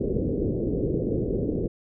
white low-pass noise, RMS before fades -26 dBFS, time 0-1.68 s, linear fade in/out 10 ms, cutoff 480 Hz, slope 48 dB/octave, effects none

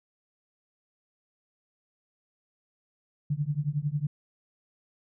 sine tone with tremolo, 146.83 Hz, D3, in tune, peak -22 dBFS, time 3.3-4.07 s, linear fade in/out 5 ms, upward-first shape triangle, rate 11 Hz, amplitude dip 100%, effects none

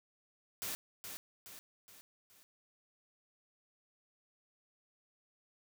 white noise with echo, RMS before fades -40 dBFS, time 0.62-0.75 s, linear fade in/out 0 ms, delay 420 ms, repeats 4, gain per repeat -6 dB, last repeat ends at 2.43 s, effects none

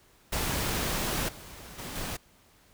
pink noise with level steps, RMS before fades -30 / -46 / -39 / -35 dBFS, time 0.32-2.17 s, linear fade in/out 10 ms, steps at 1.28 / 1.78 / 1.95 s, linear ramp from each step 10 ms, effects pink hiss -61 dBFS RMS until 2.73 s

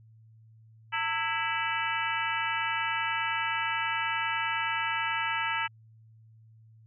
harmonic tone with a mistuned harmonic, 329.6 Hz, E4, in tune, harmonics 3 / 4 / 5 / 6 / 7 / 8 / 9, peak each -33 / -34 / -35 / -36 / -36 / -37 / -38 dBFS, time 0.92-5.68 s, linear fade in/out 20 ms, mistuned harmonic 3, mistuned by -150 cents, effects added 111 Hz sine -53 dBFS peak until 6.86 s

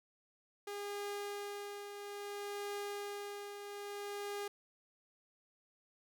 sawtooth tone with tremolo, 407 Hz, G#4, 35 cents flat, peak -35 dBFS, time 0.67-4.48 s, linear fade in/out 5 ms, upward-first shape triangle, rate 0.6 Hz, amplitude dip 55%, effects none

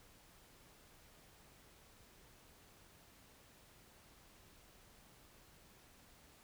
silence, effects pink hiss -64 dBFS RMS until 6.43 s

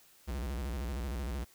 square tone with vibrato, 63.5 Hz, B1, 49 cents sharp, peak -35 dBFS, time 0.27-1.45 s, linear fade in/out 20 ms, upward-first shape square, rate 13 Hz, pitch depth 180 cents each way, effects white hiss -62 dBFS RMS until 1.54 s

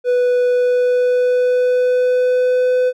triangle tone with pitch glide, 493.9 to 503.4 Hz, B4 to B4, 0 to +33 cents, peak -10 dBFS, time 0.04-2.93 s, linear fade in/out 50 ms, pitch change +33 cents, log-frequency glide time 0.47-2.76 s, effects none

